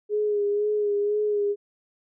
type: tone with vibrato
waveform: sine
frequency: 414.8 Hz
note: G#4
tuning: 2 cents flat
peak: -21 dBFS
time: 0.09-1.56 s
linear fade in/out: 50 ms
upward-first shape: sine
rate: 2 Hz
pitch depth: 32 cents each way
effects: none

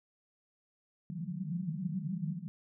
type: band-pass noise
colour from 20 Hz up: pink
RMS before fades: -37 dBFS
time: 1.1-2.48 s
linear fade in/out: 0 ms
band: 150 to 200 Hz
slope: 96 dB/octave
effects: none

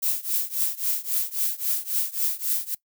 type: noise with tremolo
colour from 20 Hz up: violet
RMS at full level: -22 dBFS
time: 0.02-2.75 s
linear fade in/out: 10 ms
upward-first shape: triangle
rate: 3.7 Hz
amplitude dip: 95%
effects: noise-tail reverb RT60 0.1 s tail -21 dB re dry

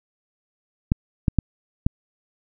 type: clicks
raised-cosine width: 5 ms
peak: -5 dBFS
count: 4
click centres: 0.919 / 1.282 / 1.387 / 1.865 s
effects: none

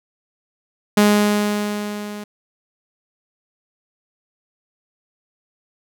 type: tone with level ramp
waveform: sawtooth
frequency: 207.7 Hz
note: G#3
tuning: in tune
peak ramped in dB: -6 to -26 dBFS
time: 0.97-2.24 s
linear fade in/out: 5 ms
effects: none

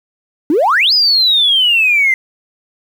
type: exponential two-way sweep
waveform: triangle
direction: up then down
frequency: 277.2 to 5090 to 2046 Hz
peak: -5 dBFS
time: 0.5-2.14 s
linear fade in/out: 2 ms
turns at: 0.93 s
effects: tanh soft clip ceiling -6 dBFS + 7-bit

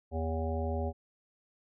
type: harmonic tone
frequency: 80.7 Hz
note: E2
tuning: 36 cents flat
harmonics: 1 / 3 / 5 / 7 / 9 / 10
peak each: -32 / -39 / -39 / -39 / -41 / -45 dBFS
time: 0.11-0.93 s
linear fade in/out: 50 ms
effects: none

